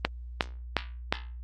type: click train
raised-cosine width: 0.3 ms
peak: -6 dBFS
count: 4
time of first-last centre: 0.05-1.125 s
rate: 2.79 Hz
effects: added 60 Hz sine -38 dBFS peak until 1.43 s + Opus 32 kbps